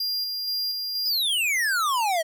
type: tone with tremolo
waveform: square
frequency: 4800 Hz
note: D8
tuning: 37 cents sharp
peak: -25 dBFS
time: 0-1.07 s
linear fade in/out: 5 ms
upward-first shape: square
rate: 2.1 Hz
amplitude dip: 30%
type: exponential sweep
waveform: square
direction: down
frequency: 5200 to 622.3 Hz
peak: -22 dBFS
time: 1.05-2.23 s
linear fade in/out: 20 ms
effects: none